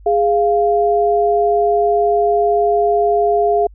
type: tone pair together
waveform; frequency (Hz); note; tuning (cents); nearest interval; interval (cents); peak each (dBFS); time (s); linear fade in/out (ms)
sine; 413.4 / 695.3; G#4 / F5; -8 / -8; major sixth; 900; -14; 0.06-3.67; 5
effects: added 50 Hz sine -38 dBFS peak until 3.74 s